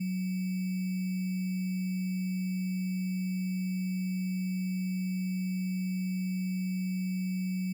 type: tone with sample-and-hold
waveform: sine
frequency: 185 Hz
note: F#3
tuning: in tune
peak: -29 dBFS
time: 0-7.73 s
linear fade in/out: 10 ms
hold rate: 2450 Hz
effects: none